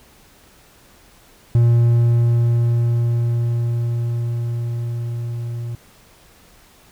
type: tone with level ramp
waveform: triangle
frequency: 118.1 Hz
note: A#2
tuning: 23 cents sharp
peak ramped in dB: -8 to -22 dBFS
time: 1.55-5.75 s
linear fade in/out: 0 ms
effects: pink hiss -50 dBFS RMS until 6.91 s